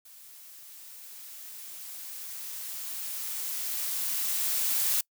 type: noise with level ramp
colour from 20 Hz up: blue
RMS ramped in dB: -51 to -26 dBFS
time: 0.05-5.01 s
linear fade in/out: 5 ms
effects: noise-tail reverb RT60 0.1 s tail -25 dB re dry